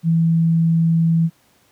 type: tone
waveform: sine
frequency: 164.81 Hz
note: E3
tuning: in tune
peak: -12 dBFS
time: 0.03-1.3 s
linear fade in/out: 50 ms
effects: pink hiss -57 dBFS RMS until 1.71 s + high-pass 100 Hz 12 dB/octave